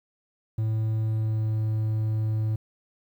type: tone with pitch glide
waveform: triangle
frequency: 110 to 109.05 Hz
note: A2 to A2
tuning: 0 to -15 cents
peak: -21 dBFS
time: 0.58-2.56 s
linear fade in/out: 5 ms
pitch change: -15 cents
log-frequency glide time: 1.02-1.58 s
effects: 10-bit